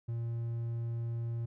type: tone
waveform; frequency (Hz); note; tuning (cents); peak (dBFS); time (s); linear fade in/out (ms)
triangle; 116.54; A#2; 0; -31; 0.08-1.46; 10
effects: none